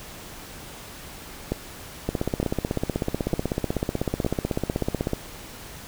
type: two click trains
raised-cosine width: 2 ms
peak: -10 / -10 dBFS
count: 50 / 4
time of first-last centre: 2.09-5.133 / 1.52-4.247 s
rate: 16.1 / 1.1 Hz
effects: pink hiss -41 dBFS RMS until 5.87 s